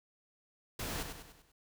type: noise with echo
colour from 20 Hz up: pink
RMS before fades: -39 dBFS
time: 0.79-1.03 s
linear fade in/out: 5 ms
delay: 98 ms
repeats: 5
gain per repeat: -6 dB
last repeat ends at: 1.52 s
effects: none